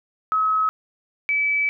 sine tone pair in turn, 1282 / 2299 Hz, E6 / D7, -49 / -37 cents, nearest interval minor seventh, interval 1012 cents, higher second, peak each -17 / -18 dBFS, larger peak first, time 0.32-0.69 / 1.29-1.69 s, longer second, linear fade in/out 0 ms, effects none

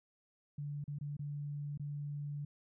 sine tone with dropouts, 145.2 Hz, D3, 19 cents flat, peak -38 dBFS, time 0.58-2.45 s, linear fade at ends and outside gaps 5 ms, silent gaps 0.841-0.878 / 0.987-1.01 / 1.168-1.192 / 1.776-1.796 s, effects none

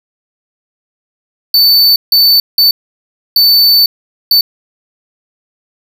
square tone bursts at uneven times, 4520 Hz, C#8, 33 cents sharp, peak -5 dBFS, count 5, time 1.54-1.96 / 2.12-2.4 / 2.58-2.71 / 3.36-3.86 / 4.31-4.41 s, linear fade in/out 2 ms, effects none

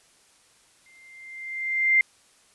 sine tone with exponential growth, 2093 Hz, C7, in tune, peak -14 dBFS, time 0.86-2.01 s, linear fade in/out 2 ms, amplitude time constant 250 ms, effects white hiss -59 dBFS RMS until 2.54 s + resampled to 24000 Hz

